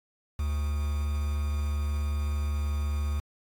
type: tone with quantisation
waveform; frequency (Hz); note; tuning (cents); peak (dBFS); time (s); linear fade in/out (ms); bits
triangle; 73.42; D2; 0; -24; 0.39-3.2; 5; 7
effects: AAC 64 kbps